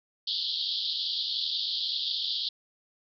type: band-pass noise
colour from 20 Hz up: pink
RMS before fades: -31 dBFS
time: 0.27-2.49 s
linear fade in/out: 5 ms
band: 3200 to 4800 Hz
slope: 96 dB/octave
effects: none